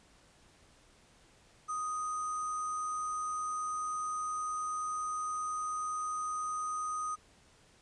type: tone with sample-and-hold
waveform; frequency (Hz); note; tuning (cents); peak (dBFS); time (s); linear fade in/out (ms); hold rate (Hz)
sine; 1244.5; D#6; 0; -33; 1.68-7.16; 20; 7350
effects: pink hiss -63 dBFS RMS until 7.81 s + resampled to 22050 Hz